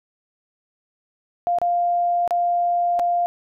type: tone with dropouts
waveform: sine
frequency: 699 Hz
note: F5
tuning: 1 cent sharp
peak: -17 dBFS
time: 1.47-3.26 s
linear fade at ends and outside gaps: 0 ms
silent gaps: 1.586-1.616 / 2.277-2.308 / 2.992-2.996 s
effects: none